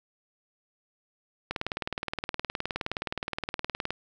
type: click train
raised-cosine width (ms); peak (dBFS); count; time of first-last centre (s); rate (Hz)
0.3; -14; 47; 1.51-3.906; 19.2
effects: none